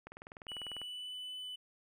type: click train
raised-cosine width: 0.5 ms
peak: -32 dBFS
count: 16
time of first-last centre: 0.07-0.816 s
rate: 20.1 Hz
type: tone with pitch glide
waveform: triangle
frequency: 2949 to 2999 Hz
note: F#7 to F#7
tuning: -6 to +23 cents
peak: -40 dBFS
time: 0.48-1.56 s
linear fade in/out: 10 ms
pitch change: +29 cents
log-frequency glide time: 0.7-1.18 s
effects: none